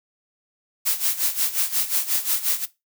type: noise with tremolo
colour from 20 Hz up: blue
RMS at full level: -20 dBFS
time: 0.85-2.66 s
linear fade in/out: 20 ms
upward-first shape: sine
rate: 5.6 Hz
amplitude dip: 80%
effects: noise-tail reverb RT60 0.2 s tail -17 dB re dry